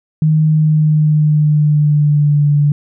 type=tone with pitch glide; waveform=sine; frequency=155.56 to 145.98 Hz; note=D#3 to D3; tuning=0 to -10 cents; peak=-8 dBFS; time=0.22-2.72 s; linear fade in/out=2 ms; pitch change=-110 cents; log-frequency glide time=0.46-2.49 s; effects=none